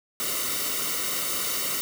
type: noise with comb filter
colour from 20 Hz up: white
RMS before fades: -28 dBFS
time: 0.2-1.81 s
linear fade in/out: 0 ms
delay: 1.2 ms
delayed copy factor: -0.7
effects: none